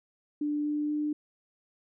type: tone with pitch steps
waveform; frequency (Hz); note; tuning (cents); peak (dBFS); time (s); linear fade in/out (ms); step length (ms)
sine; 295.6 / 297.3 / 299; D4 / D4 / D4; +11 / +21 / +31; -27; 0.41-1.13; 5; 240
effects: none